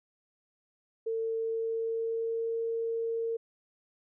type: tone with pitch glide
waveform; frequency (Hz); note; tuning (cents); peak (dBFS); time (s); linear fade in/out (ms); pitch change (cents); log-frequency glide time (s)
sine; 450.6 to 457.2; A4 to A#4; +41 to -34; -29; 1.06-3.37; 10; +25; 1.32-2.58
effects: none